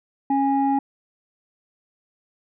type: tone pair together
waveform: sine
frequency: 274.6 / 823.6 Hz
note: C#4 / G#5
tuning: -16 / -15 cents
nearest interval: octave + perfect fifth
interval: 1901 cents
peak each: -19 dBFS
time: 0.3-0.79 s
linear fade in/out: 5 ms
effects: tanh soft clip ceiling -13 dBFS